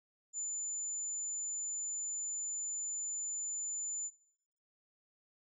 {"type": "tone", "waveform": "sine", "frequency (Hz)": 7040, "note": "A8", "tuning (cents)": 0, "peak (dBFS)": -36, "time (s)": [0.33, 4.11], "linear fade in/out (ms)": 50, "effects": ["noise-tail reverb RT60 0.8 s tail -18 dB re dry"]}